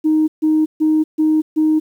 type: tone bursts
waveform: sine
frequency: 311.1 Hz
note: D#4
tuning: in tune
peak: -10 dBFS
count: 5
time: 0.04-1.8 s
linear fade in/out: 20 ms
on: 240 ms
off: 140 ms
effects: tanh soft clip ceiling -7 dBFS + 8-bit